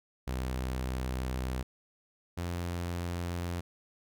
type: tone pair in turn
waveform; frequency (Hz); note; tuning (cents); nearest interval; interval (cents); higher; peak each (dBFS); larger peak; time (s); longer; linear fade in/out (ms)
sawtooth; 63.8 / 87.02; C2 / F2; -43 / -6; perfect fourth; 537; second; -28 / -29; first; 0.27-1.63 / 2.37-3.61; first; 10
effects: none

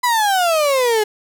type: exponential sweep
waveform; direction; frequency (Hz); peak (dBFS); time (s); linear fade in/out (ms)
35% pulse; down; 1008 to 415.3; -12; 0.03-1.04; 10
effects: none

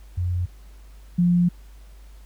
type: tone pair in turn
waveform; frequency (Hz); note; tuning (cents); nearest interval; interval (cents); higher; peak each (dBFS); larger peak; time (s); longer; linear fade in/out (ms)
sine; 89 / 175.4; F2 / F3; +33 / +8; octave; 1175; second; -21 / -15; second; 0.17-0.46 / 1.18-1.49; second; 10
effects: added 50 Hz sine -42 dBFS peak until 2.25 s + pink hiss -57 dBFS RMS until 2.25 s

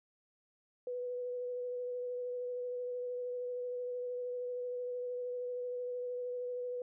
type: tone with vibrato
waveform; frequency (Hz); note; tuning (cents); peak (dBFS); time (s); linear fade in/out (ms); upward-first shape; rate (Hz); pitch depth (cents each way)
sine; 493.9; B4; 0; -36; 0.87-6.82; 2; sine; 13; 14
effects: none

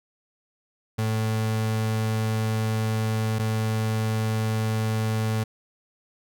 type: tone pair in turn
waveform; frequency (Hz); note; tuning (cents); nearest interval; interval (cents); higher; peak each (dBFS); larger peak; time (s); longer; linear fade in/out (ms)
35% pulse; 110 / 110; A2 / A2; 0 / 0; unison; 0; neither; -21; neither; 0.98-3.39 / 3.39-5.44; first; 10
effects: none

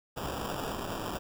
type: noise with sample-and-hold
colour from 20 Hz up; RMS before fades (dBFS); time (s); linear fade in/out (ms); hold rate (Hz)
white; -36; 0.16-1.19; 20; 2100
effects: none

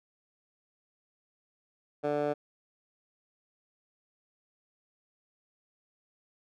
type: tone with band-pass filter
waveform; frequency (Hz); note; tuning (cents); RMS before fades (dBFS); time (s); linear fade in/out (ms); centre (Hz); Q
15% pulse; 147; D3; +2; -30; 2.03-2.34; 20; 620; 1.7
effects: none

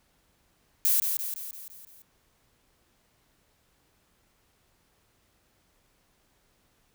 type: noise with echo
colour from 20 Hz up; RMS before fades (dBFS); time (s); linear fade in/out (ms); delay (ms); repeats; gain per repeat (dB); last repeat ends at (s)
violet; -23; 0.85-1; 0; 170; 6; -5; 2.02
effects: pink hiss -68 dBFS RMS until 6.94 s

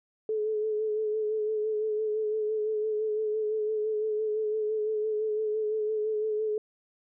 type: tone with vibrato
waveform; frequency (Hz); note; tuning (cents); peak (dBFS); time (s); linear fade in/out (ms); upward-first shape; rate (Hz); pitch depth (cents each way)
sine; 430; A4; -40; -26; 0.29-6.58; 2; sine; 5.9; 31
effects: none

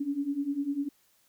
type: beating tone pair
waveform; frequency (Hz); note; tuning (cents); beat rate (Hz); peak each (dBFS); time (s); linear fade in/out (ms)
sine; 276.3 / 286.3; C#4 / D4; -6 / -44; 10; -33 / -30; 0-0.89; 10
effects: white hiss -67 dBFS RMS until 1.28 s

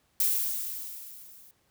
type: noise with level ramp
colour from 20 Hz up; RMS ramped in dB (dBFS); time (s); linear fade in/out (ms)
violet; -24 to -54; 0.2-1.51; 2
effects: pink hiss -69 dBFS RMS until 1.7 s + high-pass 60 Hz 12 dB/octave

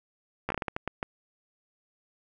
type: slowing click train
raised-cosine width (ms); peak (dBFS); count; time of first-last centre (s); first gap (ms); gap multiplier
0.5; -15; 10; 0.49-1.029; 13; 1.36
effects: none

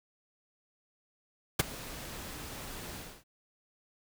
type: noise with ADSR envelope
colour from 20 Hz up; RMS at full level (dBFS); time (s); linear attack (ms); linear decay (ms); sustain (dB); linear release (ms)
pink; -22; 1.59-3.24; 9; 17; -21; 270
effects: none

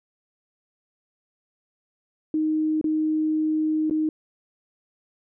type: tone with dropouts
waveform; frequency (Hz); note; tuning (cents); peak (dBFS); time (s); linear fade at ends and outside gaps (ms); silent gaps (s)
sine; 311.1; D#4; 0; -20; 2.34-4.09; 2; 2.813-2.842 / 3.898-3.909
effects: none

